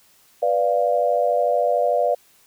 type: chord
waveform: sine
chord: B diminished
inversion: none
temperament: equal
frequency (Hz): 493.9 / 587.3 / 698.5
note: B4 / D5 / F5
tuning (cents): 0 / 0 / 0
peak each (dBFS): -22 / -20 / -21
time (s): 0.42-2.15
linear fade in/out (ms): 10
effects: white hiss -56 dBFS RMS until 2.46 s